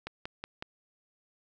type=click train; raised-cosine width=0.3 ms; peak=-21 dBFS; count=4; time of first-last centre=0.07-0.625 s; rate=5.41 Hz; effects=none

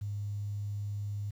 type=tone; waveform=sine; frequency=102.4 Hz; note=G#2; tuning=24 cents flat; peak=-33 dBFS; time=0.01-1.31 s; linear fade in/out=10 ms; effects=10-bit

